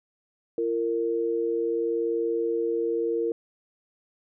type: tone pair together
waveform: sine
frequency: 340 / 460.8 Hz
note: F4 / A#4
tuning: -46 / -20 cents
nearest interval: perfect fourth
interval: 526 cents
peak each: -28 / -25 dBFS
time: 0.58-3.32 s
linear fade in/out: 2 ms
effects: none